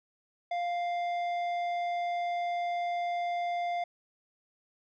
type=tone with tanh clipping; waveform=sine; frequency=699 Hz; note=F5; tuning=1 cent sharp; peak=-31 dBFS; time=0.51-3.84 s; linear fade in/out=5 ms; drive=10 dB; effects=none